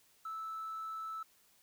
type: tone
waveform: triangle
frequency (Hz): 1312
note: E6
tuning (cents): -9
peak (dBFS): -36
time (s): 0.25-1.23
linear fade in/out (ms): 5
effects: tanh soft clip ceiling -36 dBFS + white hiss -68 dBFS RMS until 1.62 s